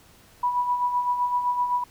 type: tone with tremolo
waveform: sine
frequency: 981 Hz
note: B5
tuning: 12 cents flat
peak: -19 dBFS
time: 0.43-1.84 s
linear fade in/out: 5 ms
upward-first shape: sine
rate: 7.8 Hz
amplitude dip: 55%
effects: pink hiss -54 dBFS RMS until 1.9 s